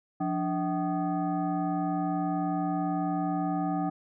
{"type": "tone with frequency modulation", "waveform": "sine", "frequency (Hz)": 293.7, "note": "D4", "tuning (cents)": 0, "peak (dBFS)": -26, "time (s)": [0.2, 3.9], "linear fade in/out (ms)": 10, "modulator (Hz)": 469, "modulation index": 1.3, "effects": []}